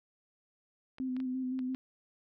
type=clicks; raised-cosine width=0.3 ms; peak=-34 dBFS; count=5; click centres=0.984 / 1.166 / 1.202 / 1.591 / 1.747 s
type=tone with vibrato; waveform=sine; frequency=257.2 Hz; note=C4; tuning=30 cents flat; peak=-32 dBFS; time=1-1.75 s; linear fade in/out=0 ms; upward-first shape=square; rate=5.8 Hz; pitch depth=21 cents each way
effects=none